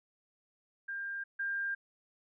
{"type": "tone pair in turn", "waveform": "sine", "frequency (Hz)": [1598, 1598], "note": ["G6", "G6"], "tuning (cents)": [33, 33], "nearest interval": "unison", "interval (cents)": 0, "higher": "neither", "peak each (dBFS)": [-36, -32], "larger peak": "second", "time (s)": [[0.88, 1.24], [1.39, 1.75]], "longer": "neither", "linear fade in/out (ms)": 10, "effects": []}